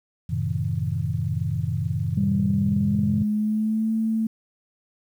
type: chord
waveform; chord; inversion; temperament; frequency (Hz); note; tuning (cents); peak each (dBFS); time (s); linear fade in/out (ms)
sine; F# diminished seventh; none; just; 92.5 / 111 / 133.2 / 159.84; F#2 / A2 / C3 / Eb3; 0 / +16 / +31 / +47; -28; 0.29-3.24; 10
type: tone with pitch glide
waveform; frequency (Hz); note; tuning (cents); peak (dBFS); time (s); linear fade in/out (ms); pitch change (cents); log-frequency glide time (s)
sine; 196.7 to 222.1; G3 to A3; +6 to +16; -20; 2.17-4.27; 5; +210; 2.48-3.92
effects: tanh soft clip ceiling -9 dBFS + 9-bit